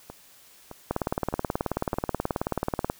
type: two click trains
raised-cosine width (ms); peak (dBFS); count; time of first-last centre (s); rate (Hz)
1; -24 / -11; 4 / 38; 0.1-1.94 / 0.91-2.899; 1.63 / 18.6
effects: white hiss -54 dBFS RMS until 2.99 s